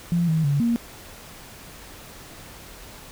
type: tone with pitch steps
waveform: sine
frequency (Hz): 171.8 / 159.6 / 142.3 / 234.3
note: F3 / D#3 / C#3 / A#3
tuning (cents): -28 / +44 / +46 / +9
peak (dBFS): -18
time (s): 0.12-0.76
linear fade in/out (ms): 0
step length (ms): 160
effects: pink hiss -43 dBFS RMS until 3.11 s